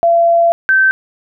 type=tone pair in turn; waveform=sine; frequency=679 / 1548.3 Hz; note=F5 / G6; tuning=-49 / -22 cents; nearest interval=octave + major second; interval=1427 cents; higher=second; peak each=-7 dBFS; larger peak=neither; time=0.03-0.52 / 0.69-0.91 s; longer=first; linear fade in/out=0 ms; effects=none